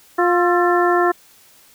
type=harmonic tone with a mistuned harmonic; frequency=352.7 Hz; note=F4; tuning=17 cents sharp; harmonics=1 / 2 / 3 / 4 / 5; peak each=-16 / -19 / -21 / -22 / -23 dBFS; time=0.18-1.12 s; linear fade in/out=10 ms; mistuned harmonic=4; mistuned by=-72 cents; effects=white hiss -50 dBFS RMS until 1.74 s